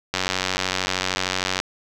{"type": "click train", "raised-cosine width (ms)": 0.2, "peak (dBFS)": -4, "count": 137, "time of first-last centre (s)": [0.14, 1.601], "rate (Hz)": 93.1, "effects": []}